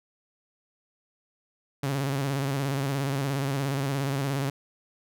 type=tone with vibrato; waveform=sawtooth; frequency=137.7 Hz; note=C#3; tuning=11 cents flat; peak=-22 dBFS; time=1.83-4.5 s; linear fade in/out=5 ms; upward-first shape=square; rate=17 Hz; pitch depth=52 cents each way; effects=none